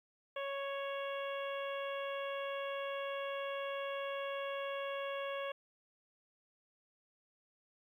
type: harmonic tone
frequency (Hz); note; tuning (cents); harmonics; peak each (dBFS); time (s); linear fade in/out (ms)
554.4; C#5; 0; 1 / 2 / 3 / 4 / 5 / 6; -39 / -44 / -48 / -51 / -49 / -52; 0.36-5.52; 5
effects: 12-bit